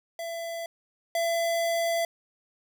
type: tone pair in turn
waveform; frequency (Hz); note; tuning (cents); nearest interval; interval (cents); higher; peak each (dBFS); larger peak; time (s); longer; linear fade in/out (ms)
square; 670 / 672.6; E5 / E5; +28 / +35; unison; 7; second; -33 / -25; second; 0.19-0.66 / 1.15-2.05; second; 2
effects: none